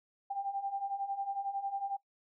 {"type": "beating tone pair", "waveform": "sine", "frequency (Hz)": [784, 795], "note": ["G5", "G5"], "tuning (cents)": [0, 24], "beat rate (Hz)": 11, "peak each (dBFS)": [-39, -35], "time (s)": [0.3, 1.97], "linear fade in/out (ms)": 10, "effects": ["noise-tail reverb RT60 0.1 s tail -19 dB re dry"]}